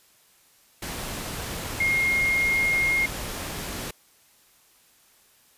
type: tone in noise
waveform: sine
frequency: 2138 Hz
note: C7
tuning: 37 cents sharp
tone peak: -20 dBFS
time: 1.8-3.06 s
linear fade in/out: 5 ms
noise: pink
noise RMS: -33 dBFS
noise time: 0.82-3.91 s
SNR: +10 dB
effects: white hiss -59 dBFS RMS until 5.57 s + resampled to 32000 Hz